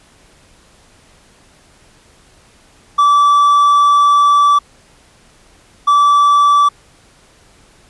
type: tone bursts at uneven times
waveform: triangle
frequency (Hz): 1158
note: D6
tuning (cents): -25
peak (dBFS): -5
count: 2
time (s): 2.98-4.59 / 5.87-6.69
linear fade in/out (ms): 10
effects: pink hiss -48 dBFS RMS until 7.89 s + resampled to 24000 Hz